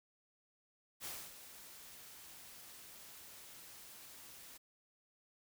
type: noise with ADSR envelope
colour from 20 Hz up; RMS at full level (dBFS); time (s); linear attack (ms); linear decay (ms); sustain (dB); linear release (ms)
white; -44; 1-4.58; 50; 260; -11; 15
effects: none